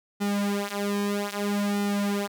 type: tone with flanger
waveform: sawtooth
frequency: 203.1 Hz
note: G#3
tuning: 38 cents flat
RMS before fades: -27 dBFS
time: 0.2-2.28 s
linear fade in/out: 20 ms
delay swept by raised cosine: 1.8 to 6.4 ms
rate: 0.62 Hz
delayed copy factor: -0.9
effects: none